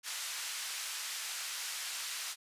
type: band-pass noise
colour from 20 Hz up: white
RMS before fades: -40 dBFS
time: 0.03-2.36 s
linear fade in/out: 50 ms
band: 1300 to 7900 Hz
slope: 12 dB/octave
effects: resampled to 32000 Hz